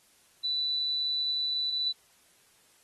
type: tone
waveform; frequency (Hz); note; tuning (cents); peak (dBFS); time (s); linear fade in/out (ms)
sine; 3975; B7; +10; -27; 0.43-1.93; 20
effects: white hiss -63 dBFS RMS until 2.83 s + AAC 32 kbps